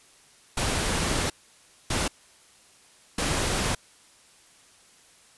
pink noise bursts at uneven times, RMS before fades -26 dBFS, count 3, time 0.57-1.3 / 1.9-2.08 / 3.18-3.75 s, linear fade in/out 5 ms, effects white hiss -56 dBFS RMS until 5.37 s + resampled to 24000 Hz

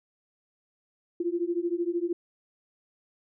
sine beating tone pair, 339 / 352 Hz, E4 / F4, +49 / +14 cents, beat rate 13 Hz, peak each -29 dBFS, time 1.2-2.13 s, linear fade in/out 5 ms, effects none

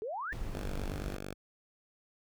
sine exponential sweep, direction up, 407.1 to 1863 Hz, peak -35 dBFS, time 0.02-0.33 s, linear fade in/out 0 ms
brown noise, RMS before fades -38 dBFS, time 0.32-1.17 s, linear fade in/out 5 ms
5% pulse tone, 49 Hz, G1, in tune, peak -29 dBFS, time 0.53-1.34 s, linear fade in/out 10 ms
effects none

